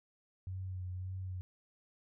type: tone with vibrato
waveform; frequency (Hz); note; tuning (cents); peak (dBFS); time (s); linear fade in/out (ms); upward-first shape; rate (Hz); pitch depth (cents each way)
sine; 92.5; F#2; 0; -38; 0.47-1.41; 0; sine; 1.8; 29
effects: none